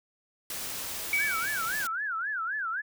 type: noise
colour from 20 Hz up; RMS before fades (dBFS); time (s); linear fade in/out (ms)
white; -36; 0.5-1.87; 2
type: tone with exponential decay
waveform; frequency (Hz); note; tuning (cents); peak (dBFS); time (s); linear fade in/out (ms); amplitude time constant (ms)
sine; 2275; C#7; +44; -22; 1.13-1.92; 2; 170
type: tone with vibrato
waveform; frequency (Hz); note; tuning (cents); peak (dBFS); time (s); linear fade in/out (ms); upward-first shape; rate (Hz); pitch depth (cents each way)
sine; 1506; F#6; +30; -29; 1.18-2.82; 20; sine; 3.8; 250
effects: none